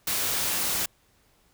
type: noise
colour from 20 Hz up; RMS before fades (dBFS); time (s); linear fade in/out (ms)
white; -27; 0.07-0.86; 5
effects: pink hiss -64 dBFS RMS until 1.53 s